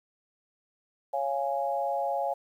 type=chord; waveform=sine; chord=Db major; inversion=none; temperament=equal with one note detuned; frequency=554.4 / 692.8 / 830.6 Hz; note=Db5 / F5 / Ab5; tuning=0 / -14 / 0 cents; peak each=-31 dBFS; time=1.13-2.34 s; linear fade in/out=10 ms; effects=10-bit